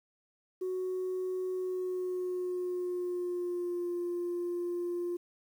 sine tone with pitch glide, 370 to 350.2 Hz, F#4 to F4, 0 to +5 cents, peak -30 dBFS, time 0.61-5.17 s, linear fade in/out 10 ms, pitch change -95 cents, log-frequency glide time 1.53-3.93 s, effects tanh soft clip ceiling -29 dBFS + 10-bit

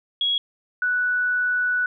sine tone pair in turn, 3322 / 1479.8 Hz, G#7 / F#6, 0 / 0 cents, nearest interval octave + major second, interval 1400 cents, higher first, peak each -19 dBFS, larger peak neither, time 0.21-0.38 / 0.82-1.86 s, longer second, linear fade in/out 2 ms, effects none

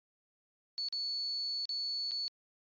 sine tone with dropouts, 4435 Hz, C#8, in tune, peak -33 dBFS, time 0.78-2.28 s, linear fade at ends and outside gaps 0 ms, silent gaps 0.886-0.926 / 1.654-1.692 / 2.11-2.117 s, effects resampled to 11025 Hz

